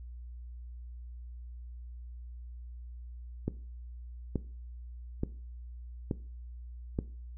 click train, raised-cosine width 3 ms, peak -17 dBFS, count 5, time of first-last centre 3.48-6.989 s, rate 1.14 Hz, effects noise-tail reverb RT60 0.4 s tail -18 dB re dry + added 60 Hz sine -42 dBFS peak until 7.37 s

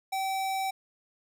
square tone, 770 Hz, G5, 31 cents flat, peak -29 dBFS, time 0.12-0.71 s, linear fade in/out 10 ms, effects none

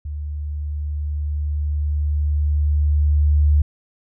sine tone with level ramp, 74.1 Hz, D2, 16 cents sharp, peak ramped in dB -25 to -11 dBFS, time 0.05-3.62 s, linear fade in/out 5 ms, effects none

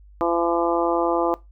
harmonic tone, 170 Hz, F3, 46 cents flat, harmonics 2 / 3 / 4 / 5 / 6 / 7, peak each -23 / -25 / -26 / -27 / -28 / -28 dBFS, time 0.21-1.34 s, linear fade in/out 0 ms, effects noise-tail reverb RT60 0.2 s tail -20 dB re dry + added 50 Hz sine -45 dBFS peak until 1.51 s

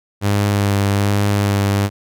sawtooth tone with vibrato, 100.9 Hz, G#2, 49 cents flat, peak -10 dBFS, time 0.21-1.9 s, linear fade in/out 50 ms, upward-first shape sine, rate 1.2 Hz, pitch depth 19 cents each way, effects none

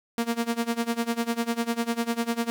sawtooth tone with tremolo, 233.1 Hz, A#3, in tune, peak -18 dBFS, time 0.18-2.5 s, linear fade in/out 0 ms, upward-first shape sine, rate 10 Hz, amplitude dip 90%, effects 9-bit

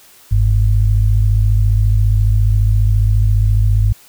sine tone pair together, 48.8 / 103.4 Hz, G1 / G#2, -7 / -7 cents, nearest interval octave + minor second, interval 1300 cents, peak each -12 dBFS, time 0.31-3.93 s, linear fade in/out 10 ms, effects white hiss -45 dBFS RMS until 4.08 s

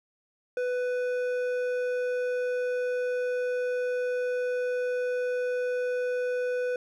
triangle tone with hard clipping, 496.9 Hz, B4, 11 cents sharp, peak -28 dBFS, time 0.57-6.76 s, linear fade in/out 2 ms, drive 12 dB, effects none

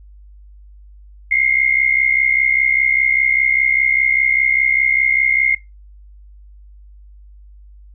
sine tone pair together, 2093 / 2158 Hz, C7 / C#7, 0 / -47 cents, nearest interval minor second, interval 53 cents, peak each -15 dBFS, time 1.31-5.55 s, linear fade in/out 5 ms, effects noise-tail reverb RT60 0.2 s tail -19 dB re dry + added 50 Hz sine -39 dBFS peak until 7.94 s

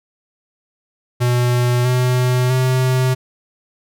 square tone with pitch steps, 122.6 / 125.68 / 128.84 Hz, B2 / B2 / C3, -12 / +31 / -26 cents, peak -14 dBFS, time 1.2-3.15 s, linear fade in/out 20 ms, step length 650 ms, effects none

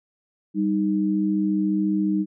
sine tone pair together, 196 / 310.3 Hz, G3 / D#4, 0 / -5 cents, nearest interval minor sixth, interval 795 cents, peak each -22 dBFS, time 0.54-2.26 s, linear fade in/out 50 ms, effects none

